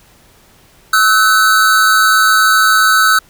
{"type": "tone pair together", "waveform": "square", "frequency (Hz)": [1298.7, 1506], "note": ["E6", "F#6"], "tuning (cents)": [-26, 30], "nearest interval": "minor third", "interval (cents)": 256, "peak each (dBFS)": -11, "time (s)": [0.93, 3.19], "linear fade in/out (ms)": 5, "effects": ["pink hiss -47 dBFS RMS until 3.29 s"]}